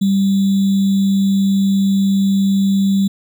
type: tone with sample-and-hold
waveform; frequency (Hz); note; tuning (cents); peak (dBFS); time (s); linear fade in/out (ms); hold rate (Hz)
sine; 196; G3; 0; -11; 0.01-3.08; 10; 3675
effects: none